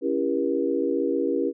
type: chord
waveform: sine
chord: C# diminished seventh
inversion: none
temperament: just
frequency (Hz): 277.2 / 332.6 / 399.1 / 479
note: C#4 / E4 / G4 / Bb4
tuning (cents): 0 / +16 / +31 / +47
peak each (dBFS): -27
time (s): 0.01-1.53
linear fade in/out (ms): 50
effects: none